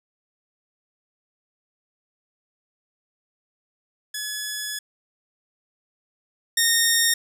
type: tone pair in turn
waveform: 10% pulse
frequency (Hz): 1701 / 1844.5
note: G#6 / A#6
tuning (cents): +41 / -19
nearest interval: minor second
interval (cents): 140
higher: second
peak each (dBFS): -19 / -8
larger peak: second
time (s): 4.14-4.79 / 6.57-7.14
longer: first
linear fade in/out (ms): 5
effects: none